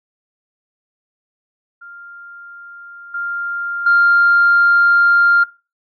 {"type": "tone with level steps", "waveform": "sine", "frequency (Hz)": 1396.9, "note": "F6", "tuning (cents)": 0, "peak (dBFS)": [-34, -20, -8], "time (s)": [1.81, 5.44], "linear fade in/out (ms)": 10, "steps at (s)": [3.14, 3.86], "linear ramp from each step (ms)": 5, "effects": ["noise-tail reverb RT60 0.3 s tail -20 dB re dry", "tanh soft clip ceiling -4 dBFS"]}